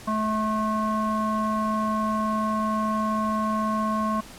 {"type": "tone with low-pass filter", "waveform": "square", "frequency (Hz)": 216.5, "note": "A3", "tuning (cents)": -28, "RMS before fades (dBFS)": -25, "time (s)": [0.07, 4.21], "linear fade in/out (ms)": 10, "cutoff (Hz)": 1100, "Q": 5.1, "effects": ["pink hiss -44 dBFS RMS until 4.38 s", "low-pass 12000 Hz 12 dB/octave"]}